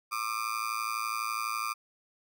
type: tone with amplitude modulation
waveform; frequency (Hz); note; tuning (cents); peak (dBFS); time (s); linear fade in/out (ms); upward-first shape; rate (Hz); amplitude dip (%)
35% pulse; 1200; D6; +37; -25; 0.11-1.74; 20; sine; 112; 95
effects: none